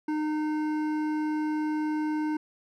triangle tone with hard clipping, 306.1 Hz, D#4, 28 cents flat, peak -28 dBFS, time 0.08-2.37 s, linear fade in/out 5 ms, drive 15 dB, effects none

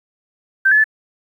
sine tone with pitch steps, 1560 / 1715 / 1742 Hz, G6 / A6 / A6, -9 / -45 / -18 cents, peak -9 dBFS, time 0.65-0.842 s, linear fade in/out 10 ms, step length 64 ms, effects 8-bit

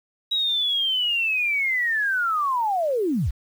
sine linear sweep, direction down, 3861 to 40.69 Hz, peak -20 dBFS, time 0.31-3.31 s, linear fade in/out 10 ms, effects 8-bit

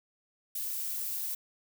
violet noise, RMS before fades -35 dBFS, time 0.55-1.35 s, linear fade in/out 5 ms, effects none

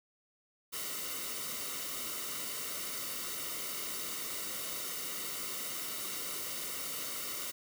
white noise with comb filter, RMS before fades -39 dBFS, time 0.72-7.52 s, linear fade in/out 20 ms, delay 1.2 ms, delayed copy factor -0.65, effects none

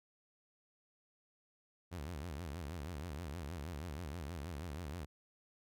sawtooth tone with vibrato, 79.1 Hz, D#2, 29 cents sharp, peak -38 dBFS, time 1.91-5.06 s, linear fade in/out 20 ms, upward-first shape sine, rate 6.3 Hz, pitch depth 240 cents each way, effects none

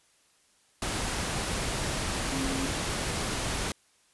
sine tone in noise, 268.8 Hz, C4, 47 cents sharp, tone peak -31 dBFS, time 2.32-2.66 s, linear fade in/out 2 ms, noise pink, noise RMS -31 dBFS, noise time 0.82-3.72 s, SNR -3 dB, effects white hiss -65 dBFS RMS until 4.13 s + resampled to 24000 Hz

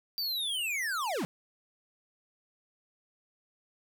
square linear sweep, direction down, 4699 to 138.8 Hz, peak -31 dBFS, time 0.18-1.25 s, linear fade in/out 0 ms, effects none

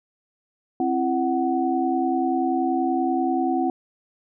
sine tone cluster, 265 / 335.4 / 745 Hz, C4 / E4 / F#5, +22 / +30 / +12 cents, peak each -24 dBFS, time 0.8-3.7 s, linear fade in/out 2 ms, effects none

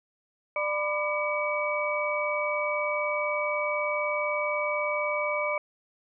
sine tone cluster, 596 / 998 / 1194 / 2275 Hz, D5 / B5 / D6 / C#7, +25 / +18 / +28 / +44 cents, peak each -29 / -34 / -34 / -30 dBFS, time 0.56-5.58 s, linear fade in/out 2 ms, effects none

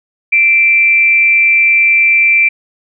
sine tone with amplitude modulation, 2349 Hz, D7, in tune, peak -4 dBFS, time 0.32-2.49 s, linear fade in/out 10 ms, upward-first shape sine, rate 271 Hz, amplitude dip 40%, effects none

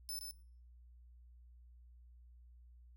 15% pulse tone with echo, 5274 Hz, E8, in tune, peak -35 dBFS, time 0.09-0.19 s, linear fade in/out 0 ms, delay 120 ms, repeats 1, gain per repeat -4 dB, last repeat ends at 0.31 s, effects noise-tail reverb RT60 0.5 s tail -21 dB re dry + added 60 Hz sine -57 dBFS peak until 2.96 s

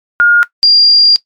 sine tone pair in turn, 1423 / 4786 Hz, F6 / D8, +32 / +32 cents, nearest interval octave + major sixth, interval 2100 cents, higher second, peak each -3 dBFS, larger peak neither, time 0.2-0.43 / 0.63-1.16 s, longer second, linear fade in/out 0 ms, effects noise-tail reverb RT60 0.1 s tail -18 dB re dry + MP3 96 kbps

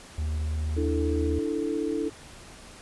triangle tone with pitch glide, 76.8 to 77.69 Hz, D#2 to D#2, -22 to -2 cents, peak -24 dBFS, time 0.18-1.39 s, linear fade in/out 5 ms, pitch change +20 cents, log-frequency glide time 0.32-0.98 s
sine chord, D suspended second, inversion none, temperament equal, 293.7 / 329.6 / 440 Hz, D4 / E4 / A4, 0 / 0 / 0 cents, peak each -30 / -30 / -30 dBFS, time 0.76-2.1 s, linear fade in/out 20 ms
effects pink hiss -47 dBFS RMS until 2.81 s + resampled to 24000 Hz

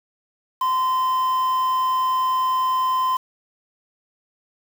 triangle tone with quantisation, 1030 Hz, C6, 28 cents flat, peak -16 dBFS, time 0.61-3.17 s, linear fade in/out 5 ms, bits 6, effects none

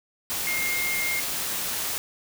sine tone in noise, 2128 Hz, C7, 29 cents sharp, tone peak -26 dBFS, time 0.47-1.2 s, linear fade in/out 0 ms, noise white, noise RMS -29 dBFS, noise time 0.3-1.98 s, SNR 0 dB, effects none

